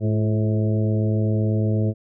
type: harmonic tone with a mistuned harmonic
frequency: 107.9 Hz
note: A2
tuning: 33 cents flat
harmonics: 1 / 2 / 3 / 4 / 5 / 6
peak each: -19 / -25 / -29 / -31 / -33 / -35 dBFS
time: 0-1.94 s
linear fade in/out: 50 ms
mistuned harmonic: 3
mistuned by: +52 cents
effects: none